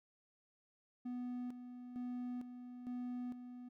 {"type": "tone with tremolo", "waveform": "triangle", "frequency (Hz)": 246.9, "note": "B3", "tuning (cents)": 0, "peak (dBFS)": -38, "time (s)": [1.05, 3.69], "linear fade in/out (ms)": 10, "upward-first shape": "square", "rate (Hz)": 1.1, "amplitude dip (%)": 60, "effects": []}